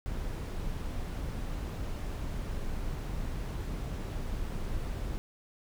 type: noise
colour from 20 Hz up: brown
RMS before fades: -35 dBFS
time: 0.06-5.18 s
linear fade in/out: 0 ms
effects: none